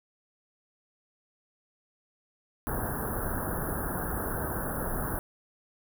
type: band-stop noise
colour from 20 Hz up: pink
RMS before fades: -32 dBFS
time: 2.67-5.19 s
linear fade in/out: 0 ms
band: 1700 to 10000 Hz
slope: 96 dB/octave
effects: none